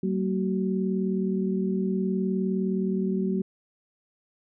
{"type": "tone cluster", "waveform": "sine", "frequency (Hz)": [189.8, 229.2, 375.6], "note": ["F#3", "A#3", "F#4"], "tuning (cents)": [44, -29, 26], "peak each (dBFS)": [-25, -31, -30], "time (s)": [0.03, 3.42], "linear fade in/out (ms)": 5, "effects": []}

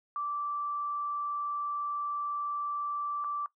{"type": "tone with dropouts", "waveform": "sine", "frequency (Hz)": 1167, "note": "D6", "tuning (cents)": -11, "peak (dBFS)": -31, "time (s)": [0.16, 3.46], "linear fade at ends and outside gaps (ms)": 1, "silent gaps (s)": [3.241, 3.245], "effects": ["noise-tail reverb RT60 0.1 s tail -17 dB re dry"]}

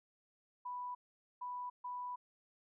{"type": "tone bursts at uneven times", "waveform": "sine", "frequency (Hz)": 987.8, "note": "B5", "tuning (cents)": 0, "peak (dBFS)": -40, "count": 3, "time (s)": [[0.65, 0.95], [1.41, 1.7], [1.84, 2.16]], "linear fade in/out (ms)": 10, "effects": []}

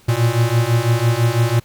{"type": "beating tone pair", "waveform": "square", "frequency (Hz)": [114.2, 120.2], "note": ["A#2", "B2"], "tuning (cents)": [-35, -46], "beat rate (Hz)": 6, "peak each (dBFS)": [-18, -17], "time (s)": [0.08, 1.6], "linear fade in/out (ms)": 10, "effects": ["pink hiss -50 dBFS RMS until 1.64 s"]}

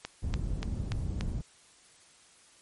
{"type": "click train", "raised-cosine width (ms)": 0.2, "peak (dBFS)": -18, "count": 5, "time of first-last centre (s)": [0.05, 1.209], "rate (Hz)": 3.45}
{"type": "low-pass noise", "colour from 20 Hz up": "white", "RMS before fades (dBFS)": -33, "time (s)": [0.22, 1.42], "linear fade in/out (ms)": 20, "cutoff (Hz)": 110, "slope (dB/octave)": 12}
{"effects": ["white hiss -59 dBFS RMS until 2.61 s", "MP3 48 kbps"]}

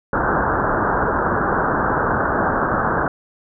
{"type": "low-pass noise", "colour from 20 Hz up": "white", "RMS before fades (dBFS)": -19, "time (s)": [0.13, 3.08], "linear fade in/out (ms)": 2, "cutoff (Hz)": 1600, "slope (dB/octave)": 96, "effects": []}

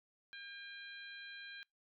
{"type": "harmonic tone", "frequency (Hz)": 803, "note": "G5", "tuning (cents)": 41, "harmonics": [2, 3, 4, 5], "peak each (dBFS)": [-50, -55, -56, -55], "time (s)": [0.33, 1.63], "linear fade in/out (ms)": 0, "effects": ["noise-tail reverb RT60 0.2 s tail -26 dB re dry"]}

